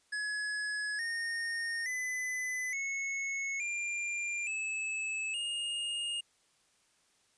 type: tone with pitch steps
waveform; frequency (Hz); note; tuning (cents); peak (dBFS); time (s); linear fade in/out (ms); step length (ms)
square; 1690 / 1843 / 2010 / 2192 / 2390 / 2606 / 2842; G#6 / A#6 / B6 / C#7 / D7 / E7 / F7; +30 / -20 / +30 / -20 / +30 / -20 / +30; -34; 0.12-6.21; 10; 870
effects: white hiss -70 dBFS RMS until 7.37 s + resampled to 22050 Hz